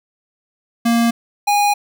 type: tone pair in turn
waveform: square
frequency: 233.1 / 820.7 Hz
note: A#3 / G#5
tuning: 0 / -21 cents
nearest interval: octave + minor seventh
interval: 2179 cents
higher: second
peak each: -13 dBFS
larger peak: neither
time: 0.85-1.11 / 1.47-1.74 s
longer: second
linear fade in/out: 10 ms
effects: none